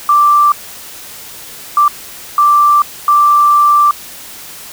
sine tone bursts at uneven times, 1174.7 Hz, D6, in tune, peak -5 dBFS, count 4, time 0.09-0.52 / 1.77-1.88 / 2.38-2.82 / 3.08-3.91 s, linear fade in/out 2 ms, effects white hiss -31 dBFS RMS until 4.72 s

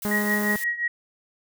blue noise, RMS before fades -34 dBFS, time 0.02-0.64 s, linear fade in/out 2 ms
harmonic tone, 207.7 Hz, G#3, in tune, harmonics 1 / 2 / 3 / 4 / 5 / 6 / 7 / 8 / 9 / 10, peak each -25 / -31 / -35 / -37 / -39 / -41 / -42 / -43 / -44 / -45 dBFS, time 0.05-0.56 s, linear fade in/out 0 ms
sine tone with tremolo, 1900 Hz, A#6, 33 cents sharp, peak -20 dBFS, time 0.11-0.88 s, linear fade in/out 5 ms, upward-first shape triangle, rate 5.7 Hz, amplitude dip 85%
effects none

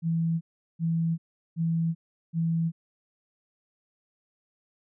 sine tone bursts, 165 Hz, E3, 2 cents sharp, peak -23 dBFS, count 4, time 0.02-2.72 s, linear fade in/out 50 ms, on 390 ms, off 380 ms, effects none

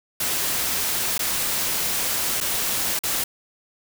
white noise with dropouts, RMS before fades -24 dBFS, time 0.2-3.24 s, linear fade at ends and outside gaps 5 ms, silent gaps 1.18-1.192 / 2.404-2.41 / 2.991-3.035 s, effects none

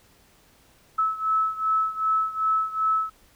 sine beating tone pair, 1300 / 1302.6 Hz, E6 / E6, -24 / -21 cents, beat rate 2.6 Hz, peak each -23 / -26 dBFS, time 0.98-3.1 s, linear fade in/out 10 ms, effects pink hiss -58 dBFS RMS until 3.35 s

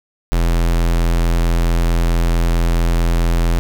square tone, 42.27 Hz, E1, 44 cents sharp, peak -13 dBFS, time 0.32-3.59 s, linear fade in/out 0 ms, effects none

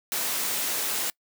white noise, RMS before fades -28 dBFS, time 0.12-1.1 s, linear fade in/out 0 ms, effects noise-tail reverb RT60 0.1 s tail -25 dB re dry + high-pass 200 Hz 12 dB/octave

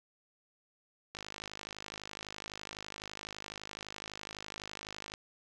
click train, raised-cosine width 0.2 ms, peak -24 dBFS, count 208, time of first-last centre 1.15-5.138 s, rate 51.9 Hz, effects none

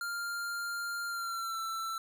square tone with pitch glide, 1396.9 to 1335.4 Hz, F6 to E6, 0 to +22 cents, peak -35 dBFS, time 0.01-1.98 s, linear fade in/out 2 ms, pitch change -78 cents, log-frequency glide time 1.07-1.59 s, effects none

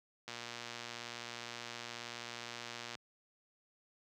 click train, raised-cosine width 0.2 ms, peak -26 dBFS, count 319, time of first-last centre 0.28-2.952 s, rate 119 Hz, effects high-pass 100 Hz 12 dB/octave

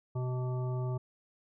harmonic tone with a mistuned harmonic, 126.3 Hz, B2, 39 cents sharp, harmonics 1 / 3 / 5 / 7 / 9, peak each -31 / -41 / -45 / -48 / -50 dBFS, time 0.15-0.98 s, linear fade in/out 10 ms, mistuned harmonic 9, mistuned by +28 cents, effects none

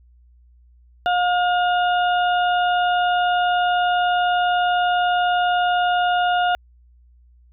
harmonic tone, 714 Hz, F5, 38 cents sharp, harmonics 1 / 2 / 4 / 5, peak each -17 / -23 / -29 / -34 dBFS, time 1.06-6.55 s, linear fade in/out 0 ms, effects added 60 Hz sine -49 dBFS peak until 7.52 s

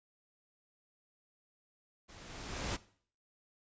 pink noise with level ramp, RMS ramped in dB -55 to -35 dBFS, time 2.08-2.77 s, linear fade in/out 20 ms, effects noise-tail reverb RT60 0.5 s tail -18 dB re dry + resampled to 16000 Hz

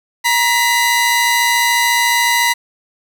sawtooth tone pair together, 947 / 2008 Hz, A#5 / B6, +27 / +28 cents, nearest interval octave + minor second, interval 1301 cents, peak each -11 dBFS, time 0.24-2.54 s, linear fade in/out 20 ms, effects 7-bit

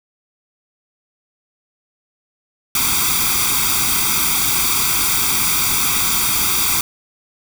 white noise with comb filter, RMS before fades -17 dBFS, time 2.75-6.81 s, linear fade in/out 2 ms, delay 0.85 ms, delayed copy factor +0.95, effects none

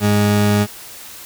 40% pulse tone pair together, 103.45 / 206.9 Hz, G#2 / G#3, -6 / -6 cents, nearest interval octave, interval 1200 cents, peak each -15 dBFS, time 0-0.67 s, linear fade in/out 50 ms, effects white hiss -36 dBFS RMS until 1.25 s

